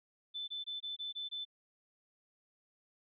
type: tone bursts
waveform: sine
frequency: 3520 Hz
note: A7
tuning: in tune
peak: -38 dBFS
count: 7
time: 0.34-1.452 s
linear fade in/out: 20 ms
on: 140 ms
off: 22 ms
effects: none